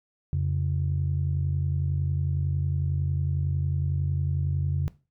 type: tone pair together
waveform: sine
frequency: 87.61 / 138.59 Hz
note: F2 / C#3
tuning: +6 / 0 cents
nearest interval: minor sixth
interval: 794 cents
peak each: -25 dBFS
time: 0.33-4.88 s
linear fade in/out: 0 ms
effects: noise-tail reverb RT60 0.3 s tail -18 dB re dry + tanh soft clip ceiling -17 dBFS